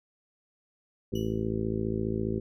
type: harmonic tone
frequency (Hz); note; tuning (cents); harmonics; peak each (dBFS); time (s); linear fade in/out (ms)
54.8; A1; -6; 1 / 2 / 3 / 4 / 5 / 6 / 7 / 8 / 9; -39 / -34 / -38 / -33 / -42 / -36 / -33 / -43 / -42; 1.12-2.4; 10
type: tone with exponential decay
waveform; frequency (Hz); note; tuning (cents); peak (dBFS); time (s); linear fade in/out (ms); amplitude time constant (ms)
35% pulse; 2940; F#7; -12; -39; 1.15-1.5; 5; 74
effects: none